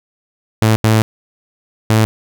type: tone bursts at uneven times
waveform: sawtooth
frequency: 110 Hz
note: A2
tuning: in tune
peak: -5 dBFS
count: 3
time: 0.62-0.76 / 0.84-1.02 / 1.9-2.05 s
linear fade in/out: 0 ms
effects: none